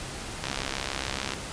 click train, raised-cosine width 0.2 ms, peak -12 dBFS, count 61, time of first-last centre 0.44-1.336 s, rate 67 Hz, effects pink hiss -37 dBFS RMS until 1.52 s + resampled to 22050 Hz

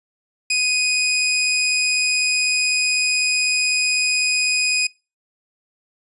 20% pulse tone, 2494 Hz, D#7, 3 cents sharp, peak -12 dBFS, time 0.5-4.87 s, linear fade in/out 5 ms, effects noise-tail reverb RT60 0.3 s tail -25 dB re dry + resampled to 24000 Hz

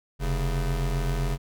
square tone pair together, 43.62 / 138.59 Hz, F1 / C#3, -1 / 0 cents, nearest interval octave + minor sixth, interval 2001 cents, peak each -26 / -30 dBFS, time 0.19-1.38 s, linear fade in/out 50 ms, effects none

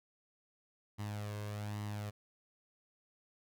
sawtooth tone with flanger, 104.3 Hz, G#2, 8 cents sharp, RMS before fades -41 dBFS, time 0.98-2.11 s, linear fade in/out 20 ms, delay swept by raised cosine 1 to 1.91 ms, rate 1.2 Hz, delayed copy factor +0.55, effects none

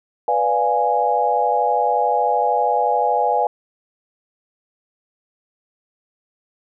sine chord, B diminished seventh, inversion none, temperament equal, 493.9 / 587.3 / 698.5 / 830.6 Hz, B4 / D5 / F5 / Ab5, 0 / 0 / 0 / 0 cents, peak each -22 / -24 / -21 / -18 dBFS, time 0.28-3.47 s, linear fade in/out 2 ms, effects none

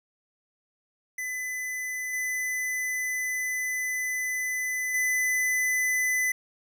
square tone with level steps, 2009 Hz, B6, 29 cents sharp, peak -31 / -28 / -24 dBFS, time 1.18-6.32 s, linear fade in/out 5 ms, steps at 2.13 / 4.94 s, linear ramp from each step 5 ms, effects none

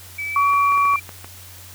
sine tone with pitch glide, 2300 to 2367 Hz, D7 to D7, -37 to +13 cents, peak -24 dBFS, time 0.18-1 s, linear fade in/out 10 ms, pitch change +50 cents, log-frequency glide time 0.28-0.49 s
sine tone, 1132 Hz, C#6, 36 cents sharp, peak -14 dBFS, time 0.36-0.96 s, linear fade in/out 2 ms
clicks, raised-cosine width 0.5 ms, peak -21 dBFS, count 7, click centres 0.535 / 0.722 / 0.776 / 0.854 / 0.937 / 1.092 / 1.245 s
effects added 91 Hz sine -43 dBFS peak until 1.74 s + white hiss -42 dBFS RMS until 1.74 s

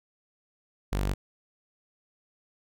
sawtooth tone, 48.77 Hz, G1, 8 cents flat, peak -22 dBFS, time 0.92-1.14 s, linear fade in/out 10 ms, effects none

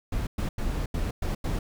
brown noise bursts at uneven times, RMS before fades -28 dBFS, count 6, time 0.12-0.27 / 0.38-0.49 / 0.58-0.86 / 0.94-1.11 / 1.22-1.35 / 1.44-1.59 s, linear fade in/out 5 ms, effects none

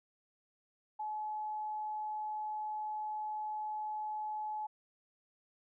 sine tone, 854 Hz, G#5, 48 cents sharp, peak -36 dBFS, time 0.99-4.67 s, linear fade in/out 10 ms, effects none

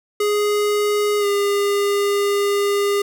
square tone with pitch glide, 415.3 to 404.6 Hz, G#4 to G#4, 0 to -45 cents, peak -17 dBFS, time 0.2-3.02 s, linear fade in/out 5 ms, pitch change -45 cents, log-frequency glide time 1.19-1.26 s, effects none

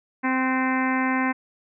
harmonic tone with a mistuned harmonic, 260 Hz, C4, 11 cents flat, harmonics 1 / 2 / 3 / 4 / 5 / 6 / 7 / 8 / 9 / 10, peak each -23 / -36 / -30 / -28 / -41 / -31 / -31 / -31 / -38 / -41 dBFS, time 0.23-1.33 s, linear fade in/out 20 ms, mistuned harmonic 6, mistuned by -21 cents, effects none

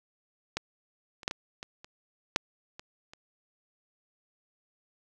clicks, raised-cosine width 0.2 ms, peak -13 / -28 / -11 / -17 / -22 / -29 / -6 / -25 / -30 dBFS, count 9, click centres 0.57 / 1.232 / 1.279 / 1.311 / 1.629 / 1.845 / 2.361 / 2.795 / 3.135 s, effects none

